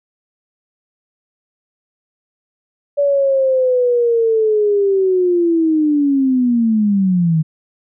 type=linear sweep; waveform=sine; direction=down; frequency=575 to 154.3 Hz; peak=-11 dBFS; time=2.97-7.43 s; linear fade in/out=20 ms; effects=none